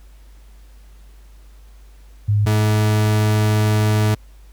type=tone pair in turn; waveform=sine / 40% pulse; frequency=103.83 / 106.75 Hz; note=G#2 / G#2; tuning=0 / +48 cents; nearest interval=unison; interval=48 cents; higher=second; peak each=-13 dBFS; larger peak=neither; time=2.28-2.46 / 2.46-4.15 s; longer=second; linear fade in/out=10 ms; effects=added 50 Hz sine -41 dBFS peak until 4.52 s + pink hiss -56 dBFS RMS until 4.52 s